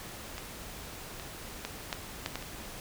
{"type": "clicks", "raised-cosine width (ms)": 0.2, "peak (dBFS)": [-22, -25, -17, -14, -14, -17, -25], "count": 7, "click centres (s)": [0.381, 1.198, 1.65, 1.928, 2.261, 2.356, 2.425], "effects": ["pink hiss -44 dBFS RMS until 2.8 s"]}